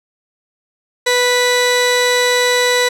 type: tone pair together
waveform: sawtooth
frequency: 493 / 1972 Hz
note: B4 / B6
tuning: -3 / -3 cents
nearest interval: 2 octaves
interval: 2400 cents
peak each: -10 dBFS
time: 1.06-2.89 s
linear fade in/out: 10 ms
effects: low-pass 9000 Hz 12 dB/octave